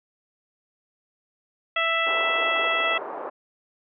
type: harmonic tone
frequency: 661 Hz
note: E5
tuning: 5 cents sharp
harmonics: 1 / 2 / 3 / 4 / 5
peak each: -29 / -26 / -26 / -27 / -30 dBFS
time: 1.76-2.98 s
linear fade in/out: 5 ms
type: band-pass noise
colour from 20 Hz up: pink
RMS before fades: -34 dBFS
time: 2.06-3.3 s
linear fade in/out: 10 ms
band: 400 to 1200 Hz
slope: 24 dB/octave
effects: none